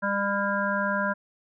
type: harmonic tone with a mistuned harmonic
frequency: 200 Hz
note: G3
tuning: 35 cents sharp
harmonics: 1 / 3 / 5 / 7 / 8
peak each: -30 / -30 / -30 / -30 / -30 dBFS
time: 0.02-1.14 s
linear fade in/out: 20 ms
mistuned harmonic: 8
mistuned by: +23 cents
effects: none